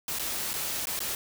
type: noise with dropouts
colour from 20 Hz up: white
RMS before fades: -32 dBFS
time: 0.08-1.15 s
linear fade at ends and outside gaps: 2 ms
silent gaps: 0.188-0.194 / 0.533-0.538 / 0.856-0.87 / 0.992-1.003 s
effects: none